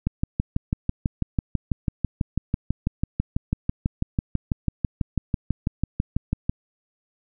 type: click train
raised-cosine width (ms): 5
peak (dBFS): -9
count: 40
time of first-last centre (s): 0.07-6.495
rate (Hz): 6.07
effects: none

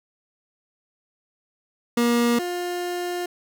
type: tone pair in turn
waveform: 30% pulse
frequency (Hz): 237.6 / 354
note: A#3 / F4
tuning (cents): +33 / +23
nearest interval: perfect fifth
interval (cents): 690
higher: second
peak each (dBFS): -15 / -23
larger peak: first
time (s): 1.97-2.39 / 2.39-3.26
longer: second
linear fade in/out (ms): 5
effects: none

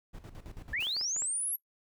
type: noise with tremolo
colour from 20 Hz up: brown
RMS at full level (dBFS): -43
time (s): 0.13-0.81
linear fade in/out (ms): 20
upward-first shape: square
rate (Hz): 9.1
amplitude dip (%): 75
type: linear sweep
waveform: sine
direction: up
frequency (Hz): 1661.2 to 11640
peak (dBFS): -30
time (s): 0.73-1.56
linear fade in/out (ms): 5
type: noise with exponential decay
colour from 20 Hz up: white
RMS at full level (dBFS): -47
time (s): 0.8-1.31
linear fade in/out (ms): 5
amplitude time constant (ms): 110
type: clicks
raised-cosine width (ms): 0.5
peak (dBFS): -31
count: 6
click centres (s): 0.825 / 0.869 / 0.966 / 1.012 / 1.164 / 1.221
effects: noise-tail reverb RT60 0.1 s tail -21 dB re dry

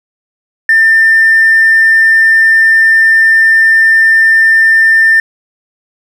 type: tone with hard clipping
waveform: sine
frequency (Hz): 1795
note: A6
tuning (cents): +34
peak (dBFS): -4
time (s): 0.69-5.2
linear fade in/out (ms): 2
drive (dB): 1
effects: none

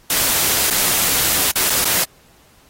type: noise with dropouts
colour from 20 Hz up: white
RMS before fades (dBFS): -17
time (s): 0.1-2.04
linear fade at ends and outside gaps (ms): 2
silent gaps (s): 0.702-0.707 / 1.512-1.556 / 1.697-1.702 / 1.846-1.853
effects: pink hiss -52 dBFS RMS until 2.69 s + AAC 48 kbps

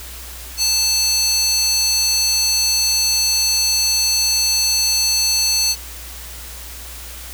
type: tone with high-pass filter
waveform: square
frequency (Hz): 880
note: A5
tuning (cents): 0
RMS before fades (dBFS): -17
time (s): 0.57-5.76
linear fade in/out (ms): 50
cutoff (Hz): 5000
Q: 3.3
effects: added 60 Hz sine -35 dBFS peak until 7.33 s + white hiss -35 dBFS RMS until 7.33 s

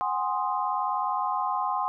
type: chord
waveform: sine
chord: Ab dominant seventh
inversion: third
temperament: equal with one note detuned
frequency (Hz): 740 / 819.2 / 1046.5 / 1244.5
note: Gb5 / Ab5 / C6 / Eb6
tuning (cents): 0 / -24 / 0 / 0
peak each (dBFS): -32 / -30 / -28 / -34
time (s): 0.01-1.88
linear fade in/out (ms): 0
effects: none

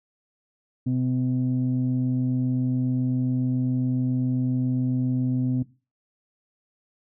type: tone pair together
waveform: sine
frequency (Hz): 127.3 / 254.6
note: C3 / C4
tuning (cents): -47 / -47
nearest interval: octave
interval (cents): 1200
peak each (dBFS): -23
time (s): 0.86-5.63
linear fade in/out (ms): 10
effects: noise-tail reverb RT60 0.3 s tail -17 dB re dry + tanh soft clip ceiling -16 dBFS

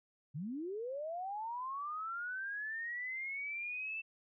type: linear sweep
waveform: sine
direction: up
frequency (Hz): 130 to 2669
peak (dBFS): -38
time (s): 0.34-4.02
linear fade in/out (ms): 20
effects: none

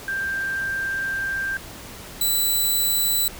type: tone pair in turn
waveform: sine / 5% pulse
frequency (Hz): 1580 / 3981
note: G6 / B7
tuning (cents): +13 / +13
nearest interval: octave + major third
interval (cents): 1600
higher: second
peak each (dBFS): -23 / -11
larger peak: second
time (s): 0.08-1.57 / 2.21-3.28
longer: first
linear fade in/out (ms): 2
effects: pink hiss -39 dBFS RMS until 3.39 s

